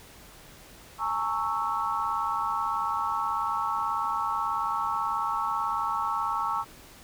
sine chord, A# half-diminished seventh, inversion third, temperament equal with one note detuned, 830.6 / 908.9 / 1108.7 / 1318.5 Hz, G#5 / A#5 / C#6 / E6, 0 / -44 / 0 / 0 cents, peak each -35 / -31 / -30 / -31 dBFS, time 0.98-6.65 s, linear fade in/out 50 ms, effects pink hiss -50 dBFS RMS until 7.03 s

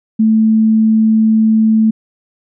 sine tone, 220 Hz, A3, in tune, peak -7 dBFS, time 0.19-1.91 s, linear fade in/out 10 ms, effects none

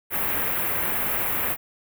white band-stop noise, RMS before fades -25 dBFS, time 0.1-1.57 s, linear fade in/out 50 ms, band 2400 to 13000 Hz, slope 24 dB/octave, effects none

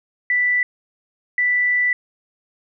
sine tone bursts at uneven times, 1975.5 Hz, B6, in tune, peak -15 dBFS, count 2, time 0.3-0.63 / 1.38-1.93 s, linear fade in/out 2 ms, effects none

